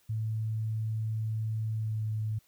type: tone with pitch glide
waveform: sine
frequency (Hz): 110 to 108.61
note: A2 to A2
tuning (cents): 0 to -22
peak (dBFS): -29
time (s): 0.09-2.39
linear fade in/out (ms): 10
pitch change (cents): -22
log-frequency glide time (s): 1.74-2.05
effects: white hiss -67 dBFS RMS until 2.47 s